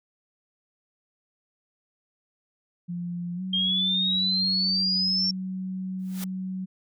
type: tone with pitch glide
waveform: sine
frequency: 174.61 to 187.14 Hz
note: F3 to F#3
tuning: 0 to +20 cents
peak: -29 dBFS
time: 2.88-6.66 s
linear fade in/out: 20 ms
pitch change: +120 cents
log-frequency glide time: 3.35-3.42 s
type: exponential sweep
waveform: sine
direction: up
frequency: 3193 to 5490 Hz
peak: -22 dBFS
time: 3.53-5.31 s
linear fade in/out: 5 ms
type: noise with exponential growth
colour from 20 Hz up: white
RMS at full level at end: -34 dBFS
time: 5.99-6.24 s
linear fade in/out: 1 ms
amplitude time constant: 54 ms
effects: none